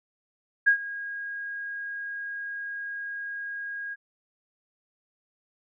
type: tone with ADSR envelope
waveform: sine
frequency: 1635 Hz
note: G#6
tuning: 28 cents flat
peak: -14 dBFS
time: 0.66-3.96 s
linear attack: 19 ms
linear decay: 91 ms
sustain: -18 dB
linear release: 33 ms
effects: none